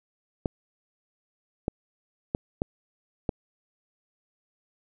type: clicks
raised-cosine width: 2 ms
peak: -12 dBFS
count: 5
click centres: 0.458 / 1.681 / 2.349 / 2.619 / 3.292 s
effects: none